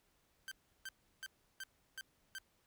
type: tone bursts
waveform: sawtooth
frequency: 1558 Hz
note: G6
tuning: 11 cents flat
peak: -40 dBFS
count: 6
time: 0.48-2.384 s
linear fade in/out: 0 ms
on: 34 ms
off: 340 ms
effects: pink hiss -75 dBFS RMS until 2.66 s